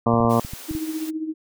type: harmonic tone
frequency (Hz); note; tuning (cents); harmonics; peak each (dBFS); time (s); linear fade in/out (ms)
116.4; A#2; -2; 1 / 2 / 3 / 4 / 5 / 6 / 7 / 8 / 9 / 10; -23 / -20 / -29 / -24 / -25 / -25 / -31 / -29 / -26 / -28; 0.06-0.4; 5
type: clicks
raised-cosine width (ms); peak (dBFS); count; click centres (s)
5; -20; 7; 0.139 / 0.204 / 0.249 / 0.449 / 0.535 / 0.711 / 0.751
type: high-pass noise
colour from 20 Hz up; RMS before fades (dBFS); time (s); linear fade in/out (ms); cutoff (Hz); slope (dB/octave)
white; -39; 0.29-1.11; 20; 220; 96
type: tone with tremolo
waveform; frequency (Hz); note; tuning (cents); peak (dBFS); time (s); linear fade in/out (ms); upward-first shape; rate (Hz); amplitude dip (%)
sine; 315.2; D#4; +23; -22; 0.68-1.34; 20; triangle; 15; 70
effects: none